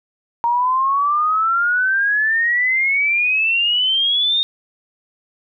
sine exponential sweep, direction up, 932.3 to 3704 Hz, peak -14 dBFS, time 0.44-4.43 s, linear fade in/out 0 ms, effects none

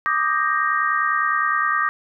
sine chord, Eb major seventh, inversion third, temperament equal with one note detuned, 1174.7 / 1244.5 / 1585.3 / 1864.7 Hz, D6 / Eb6 / G6 / Bb6, 0 / 0 / +19 / 0 cents, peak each -22 / -23 / -25 / -23 dBFS, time 0.06-1.89 s, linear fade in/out 0 ms, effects none

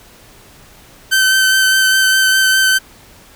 sawtooth tone with vibrato, 1539 Hz, G6, 32 cents flat, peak -6 dBFS, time 1.11-2.79 s, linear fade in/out 20 ms, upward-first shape sine, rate 4.9 Hz, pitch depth 12 cents each way, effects pink hiss -43 dBFS RMS until 3.35 s

